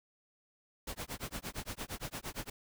pink noise with tremolo, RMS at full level -39 dBFS, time 0.87-2.5 s, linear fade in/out 5 ms, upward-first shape sine, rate 8.7 Hz, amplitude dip 100%, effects none

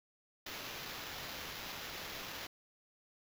blue noise with sample-and-hold, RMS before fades -45 dBFS, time 0.46-2.47 s, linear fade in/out 5 ms, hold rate 8820 Hz, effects none

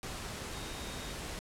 sine tone in noise, 3729 Hz, A#7, in tune, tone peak -51 dBFS, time 0.54-1.12 s, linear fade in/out 0 ms, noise pink, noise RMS -41 dBFS, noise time 0.03-1.39 s, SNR -13 dB, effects low-pass 10000 Hz 12 dB/octave

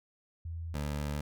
sine / 20% pulse tone pair in turn, 83.1 / 73.23 Hz, E2 / D2, +15 / -4 cents, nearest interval major second, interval 219 cents, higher first, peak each -36 / -28 dBFS, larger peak second, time 0.45-0.74 / 0.74-1.21 s, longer second, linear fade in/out 5 ms, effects none

